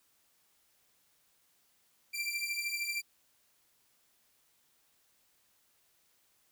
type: beating tone pair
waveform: sawtooth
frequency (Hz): 2349 / 2362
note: D7 / D7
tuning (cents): 0 / +9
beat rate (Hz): 13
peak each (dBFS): -34 / -33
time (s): 2.13-3.02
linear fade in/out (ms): 20
effects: white hiss -71 dBFS RMS until 6.51 s